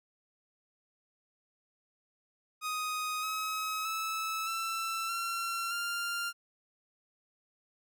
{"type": "tone with pitch steps", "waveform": "sawtooth", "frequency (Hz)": [1249, 1276.7, 1305.1, 1334, 1363.6, 1393.9], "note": ["D#6", "D#6", "E6", "E6", "F6", "F6"], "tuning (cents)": [6, 44, -18, 20, -42, -4], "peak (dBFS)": -29, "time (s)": [2.61, 6.33], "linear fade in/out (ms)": 50, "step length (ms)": 620, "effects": []}